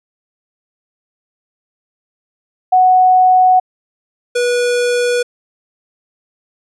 sine / square tone pair in turn, 740 / 486.8 Hz, F#5 / B4, 0 / -25 cents, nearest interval perfect fifth, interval 725 cents, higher first, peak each -6 / -13 dBFS, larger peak first, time 2.72-3.6 / 4.35-5.23 s, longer neither, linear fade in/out 10 ms, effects resampled to 24000 Hz

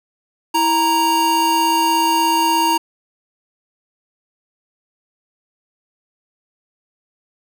square tone pair together, 329.9 / 933 Hz, E4 / A#5, +1 / +1 cents, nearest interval octave + tritone, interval 1800 cents, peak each -22 / -15 dBFS, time 0.54-2.78 s, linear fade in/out 10 ms, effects none

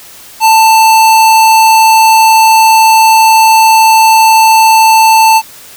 square tone, 887 Hz, A5, 14 cents sharp, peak -3 dBFS, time 0.4-5.42 s, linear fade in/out 50 ms, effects white hiss -33 dBFS RMS until 5.76 s

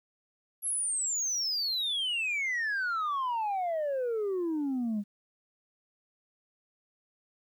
sine exponential sweep, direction down, 11400 to 198.5 Hz, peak -26 dBFS, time 0.62-5.04 s, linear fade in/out 50 ms, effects tanh soft clip ceiling -27 dBFS + 11-bit

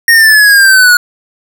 square exponential sweep, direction down, 1864.7 to 1440 Hz, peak -3 dBFS, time 0.08-0.97 s, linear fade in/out 2 ms, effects none

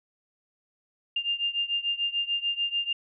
sine beating tone pair, 2800 / 2806.8 Hz, F7 / F7, +4 / +8 cents, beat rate 6.8 Hz, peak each -28 / -30 dBFS, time 1.16-2.93 s, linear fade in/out 5 ms, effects none

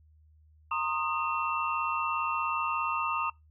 sine tone cluster, 927 / 1064 / 1239 / 2699 Hz, A#5 / C6 / D#6 / E7, -10 / +29 / -8 / +40 cents, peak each -35 / -34 / -31 / -36 dBFS, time 0.71-3.3 s, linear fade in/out 5 ms, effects noise-tail reverb RT60 0.2 s tail -23 dB re dry + added 77 Hz sine -57 dBFS peak until 3.5 s

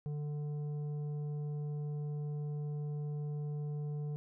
triangle tone with tanh clipping, 147.9 Hz, D3, 13 cents sharp, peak -37 dBFS, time 0.06-4.16 s, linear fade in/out 0 ms, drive 12 dB, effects none

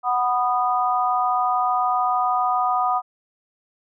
harmonic tone, 246.9 Hz, B3, in tune, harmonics 3 / 4 / 5, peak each -21 / -25 / -22 dBFS, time 0.03-3.02 s, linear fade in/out 50 ms, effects none

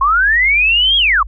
sine linear two-way sweep, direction up then down, 1046.5 to 3322 to 1046.5 Hz, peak -9 dBFS, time 0.01-1.23 s, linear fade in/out 5 ms, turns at 0.97 s, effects added 50 Hz sine -26 dBFS peak until 1.27 s

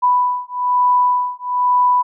sine beating tone pair, 990 / 991.1 Hz, B5 / B5, +4 / +6 cents, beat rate 1.1 Hz, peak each -16 dBFS, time 0.02-2.03 s, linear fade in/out 20 ms, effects none

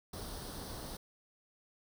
pink noise with comb filter, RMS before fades -44 dBFS, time 0.13-0.97 s, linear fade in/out 5 ms, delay 0.21 ms, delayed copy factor +0.65, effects none

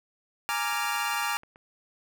25% pulse chord, Bb dominant seventh, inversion third, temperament equal with one note detuned, 830.6 / 932.3 / 1174.7 / 1389.7 Hz, Ab5 / Bb5 / D6 / F6, 0 / 0 / 0 / -9 cents, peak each -29 dBFS, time 0.49-1.37 s, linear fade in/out 0 ms
clicks, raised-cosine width 0.5 ms, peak -36 dBFS, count 8, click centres 0.728 / 0.844 / 0.959 / 1.137 / 1.224 / 1.365 / 1.434 / 1.559 s
effects none

